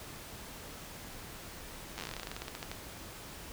slowing click train, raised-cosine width 0.2 ms, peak -22 dBFS, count 22, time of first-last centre 1.98-2.715 s, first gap 9 ms, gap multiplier 1.12, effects pink hiss -47 dBFS RMS until 3.52 s

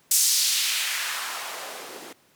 blue noise with band-pass filter sweep, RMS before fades -26 dBFS, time 0.11-2.13 s, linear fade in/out 5 ms, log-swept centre 7400 to 280 Hz, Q 1.3, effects pink hiss -60 dBFS RMS until 2.35 s + high-pass 150 Hz 12 dB/octave

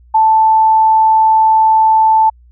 sine tone, 880 Hz, A5, in tune, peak -6 dBFS, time 0.14-2.3 s, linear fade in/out 10 ms, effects added 60 Hz sine -41 dBFS peak until 2.51 s

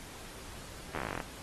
slowing click train, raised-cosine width 0.5 ms, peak -21 dBFS, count 15, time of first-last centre 0.95-1.202 s, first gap 12 ms, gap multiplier 1.06, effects pink hiss -48 dBFS RMS until 1.42 s + AAC 32 kbps

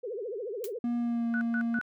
sine tone with vibrato, 442.9 Hz, A4, 11 cents sharp, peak -33 dBFS, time 0.03-0.79 s, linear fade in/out 10 ms, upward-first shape triangle, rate 14 Hz, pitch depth 290 cents each way
blue noise with exponential decay, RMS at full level -36 dBFS, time 0.64-0.73 s, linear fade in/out 2 ms, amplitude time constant 18 ms
triangle tone with pitch glide, 238.5 to 232.5 Hz, A#3 to A#3, +40 to -4 cents, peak -25 dBFS, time 0.84-1.79 s, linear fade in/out 2 ms, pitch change -44 cents, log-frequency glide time 0.97-1.27 s
sine tone bursts, 1480 Hz, F#6, in tune, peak -31 dBFS, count 3, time 1.34-1.813 s, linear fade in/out 0 ms, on 71 ms, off 130 ms
effects none

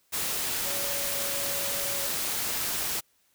sine tone in noise, 562 Hz, C#5, 24 cents sharp, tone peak -38 dBFS, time 0.65-2.08 s, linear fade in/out 20 ms, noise white, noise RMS -30 dBFS, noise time 0.12-3.01 s, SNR -11 dB, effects white hiss -68 dBFS RMS until 3.34 s

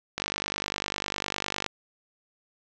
click train, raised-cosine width 0.2 ms, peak -11 dBFS, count 75, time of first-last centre 0.18-1.663 s, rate 49.9 Hz, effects low-pass 7000 Hz 12 dB/octave + 8-bit

